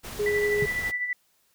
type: noise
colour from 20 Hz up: pink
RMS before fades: -38 dBFS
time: 0.03-0.92 s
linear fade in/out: 20 ms
type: tone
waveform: sine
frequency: 415.3 Hz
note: G#4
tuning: in tune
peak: -23 dBFS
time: 0.19-0.66 s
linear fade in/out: 10 ms
type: tone with tremolo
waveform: sine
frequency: 1975.5 Hz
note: B6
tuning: in tune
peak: -24 dBFS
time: 0.26-1.13 s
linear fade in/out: 2 ms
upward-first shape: sine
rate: 12 Hz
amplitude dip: 55%
type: tone with exponential decay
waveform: sine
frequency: 143.3 Hz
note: D3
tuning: 42 cents flat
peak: -22 dBFS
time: 0.62-0.7 s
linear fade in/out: 5 ms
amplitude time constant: 16 ms
effects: white hiss -67 dBFS RMS until 1.54 s